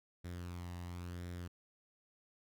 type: tone with flanger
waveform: sawtooth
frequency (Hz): 88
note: F2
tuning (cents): +14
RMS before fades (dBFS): -45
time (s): 0.24-1.48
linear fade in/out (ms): 10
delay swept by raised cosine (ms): 0.54 to 1.06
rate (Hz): 0.96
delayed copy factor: +0.5
effects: none